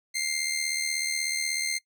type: tone with amplitude modulation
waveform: 15% pulse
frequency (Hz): 2100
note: C7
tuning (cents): +6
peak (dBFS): -18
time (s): 0.14-1.79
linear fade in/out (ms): 20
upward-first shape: sine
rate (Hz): 76.4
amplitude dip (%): 60
effects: noise-tail reverb RT60 0.1 s tail -20 dB re dry